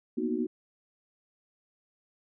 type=chord; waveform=sine; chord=B major seventh; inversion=third; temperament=equal with one note detuned; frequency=234.6 / 246.9 / 311.1 / 370 Hz; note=A#3 / B3 / D#4 / F#4; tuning=+11 / 0 / 0 / 0 cents; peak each=-33 dBFS; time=0.17-0.47 s; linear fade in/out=10 ms; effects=none